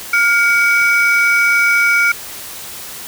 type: ring-modulated tone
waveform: triangle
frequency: 1839 Hz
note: A#6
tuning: 24 cents flat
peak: -5 dBFS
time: 0.13-2.12 s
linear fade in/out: 5 ms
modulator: 428 Hz
effects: white hiss -30 dBFS RMS until 3.07 s